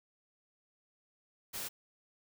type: noise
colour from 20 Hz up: white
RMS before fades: -40 dBFS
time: 1.53-1.69 s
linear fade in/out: 20 ms
effects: none